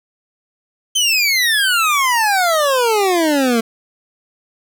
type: exponential sweep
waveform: 25% pulse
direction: down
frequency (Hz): 3136 to 222.1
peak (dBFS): -9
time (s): 0.95-3.61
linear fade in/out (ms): 10
effects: none